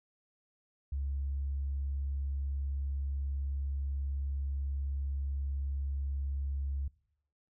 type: tone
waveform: sine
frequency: 69.3 Hz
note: C#2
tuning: in tune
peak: -31 dBFS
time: 0.92-6.88 s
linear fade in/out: 5 ms
effects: noise-tail reverb RT60 0.8 s tail -23 dB re dry + tanh soft clip ceiling -27 dBFS